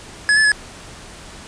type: tone with pitch steps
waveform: square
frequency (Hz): 1696 / 1737 / 1699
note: G#6 / A6 / G#6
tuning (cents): +36 / -23 / +39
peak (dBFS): -12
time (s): 0.29-0.518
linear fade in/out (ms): 0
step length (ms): 76
effects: pink hiss -38 dBFS RMS until 1.47 s + resampled to 22050 Hz